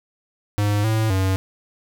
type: tone with pitch steps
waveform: square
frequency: 103.3 / 110.3 / 95 Hz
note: G#2 / A2 / F#2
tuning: -9 / +5 / +46 cents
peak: -18 dBFS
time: 0.58-1.36 s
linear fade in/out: 0 ms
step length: 260 ms
effects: none